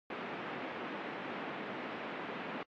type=band-pass noise; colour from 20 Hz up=pink; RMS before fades=-42 dBFS; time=0.1-2.63 s; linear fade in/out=2 ms; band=200 to 2600 Hz; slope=24 dB/octave; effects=AAC 48 kbps